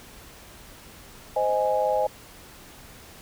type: chord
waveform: sine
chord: Ab major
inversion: first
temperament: just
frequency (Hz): 519.1 / 623 / 830.6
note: C5 / Eb5 / Ab5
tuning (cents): -14 / +2 / 0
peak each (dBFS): -25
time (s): 1.36-2.07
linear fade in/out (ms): 5
effects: pink hiss -47 dBFS RMS until 3.21 s